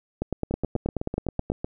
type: two click trains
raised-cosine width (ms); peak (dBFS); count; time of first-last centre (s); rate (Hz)
2; -15 / -12; 10 / 13; 0.51-1.645 / 0.22-1.501; 7.93 / 9.37
effects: none